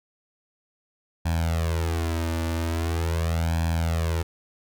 sawtooth tone with flanger, 82.5 Hz, E2, 2 cents sharp, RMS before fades -25 dBFS, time 1.25-4.23 s, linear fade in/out 10 ms, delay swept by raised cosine 1.2 to 3.4 ms, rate 0.42 Hz, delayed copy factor +1, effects none

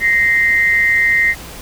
sine tone pair together, 1864.7 / 2078 Hz, A#6 / C7, 0 / -12 cents, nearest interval major second, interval 188 cents, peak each -13 dBFS, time 0-1.35 s, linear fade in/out 50 ms, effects added 60 Hz sine -39 dBFS peak until 1.61 s + pink hiss -33 dBFS RMS until 1.61 s

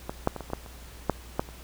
clicks, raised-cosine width 1 ms, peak -17 / -8 / -20 / -22 / -25 / -14 / -29 / -8 / -10 / -30 dBFS, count 10, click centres 0.095 / 0.274 / 0.363 / 0.407 / 0.502 / 0.534 / 0.662 / 1.097 / 1.395 / 1.489 s, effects added 60 Hz sine -45 dBFS peak until 1.63 s + pink hiss -49 dBFS RMS until 1.63 s

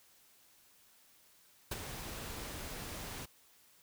pink noise with ADSR envelope, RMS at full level -35 dBFS, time 1.71-3.26 s, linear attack 8 ms, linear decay 25 ms, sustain -9 dB, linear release 14 ms, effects white hiss -65 dBFS RMS until 3.82 s

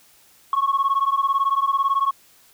sine beating tone pair, 1091 / 1109 Hz, C#6 / C#6, -28 / 0 cents, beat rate 18 Hz, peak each -19 dBFS, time 0.53-2.11 s, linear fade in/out 2 ms, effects tanh soft clip ceiling -13 dBFS + white hiss -54 dBFS RMS until 2.53 s

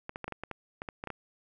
clicks, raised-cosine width 0.5 ms, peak -22 dBFS, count 12, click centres 0.094 / 0.159 / 0.243 / 0.28 / 0.323 / 0.436 / 0.513 / 0.819 / 0.888 / 1.039 / 1.073 / 1.103 s, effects none

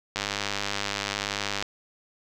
click train, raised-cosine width 0.2 ms, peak -10 dBFS, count 149, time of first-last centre 0.16-1.625 s, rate 101 Hz, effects none

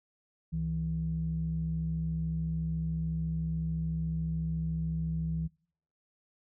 sine tone pair together, 68.1 / 161.97 Hz, C#2 / E3, -30 / -30 cents, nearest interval octave + minor third, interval 1500 cents, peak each -36 / -30 dBFS, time 0.52-5.48 s, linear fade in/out 20 ms, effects noise-tail reverb RT60 0.6 s tail -26 dB re dry + tanh soft clip ceiling -22 dBFS

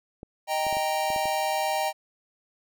clicks, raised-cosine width 2 ms, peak -26 dBFS, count 7, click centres 0.231 / 0.667 / 0.727 / 0.769 / 1.103 / 1.162 / 1.256 s
square chord, Eb major, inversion none, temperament equal, 622.3 / 784 / 932.3 Hz, Eb5 / G5 / Bb5, 0 / 0 / 0 cents, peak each -30 / -28 / -32 dBFS, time 0.47-1.93 s, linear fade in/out 50 ms
effects none

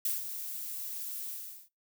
violet noise with ADSR envelope, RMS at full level -30 dBFS, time 0.05-1.69 s, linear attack 3 ms, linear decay 160 ms, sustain -9 dB, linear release 400 ms, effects noise-tail reverb RT60 0.2 s tail -21 dB re dry

